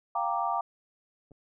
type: chord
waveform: sine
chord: G minor seventh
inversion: third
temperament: equal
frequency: 698.5 / 784 / 932.3 / 1174.7 Hz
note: F5 / G5 / Bb5 / D6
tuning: 0 / 0 / 0 / 0 cents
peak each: -32 dBFS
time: 0.15-0.61 s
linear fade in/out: 5 ms
type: clicks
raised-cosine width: 2 ms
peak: -47 / -39 dBFS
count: 2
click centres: 1.31 / 1.317 s
effects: none